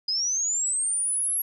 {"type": "linear sweep", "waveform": "sine", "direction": "up", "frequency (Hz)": [4923, 11430], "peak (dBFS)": -23, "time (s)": [0.08, 1.42], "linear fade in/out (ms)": 5, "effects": []}